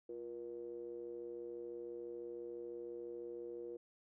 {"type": "ring-modulated tone", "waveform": "triangle", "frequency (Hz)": 63, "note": "B1", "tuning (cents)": 35, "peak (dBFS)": -39, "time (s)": [0.09, 3.77], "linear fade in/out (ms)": 5, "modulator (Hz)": 414, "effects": []}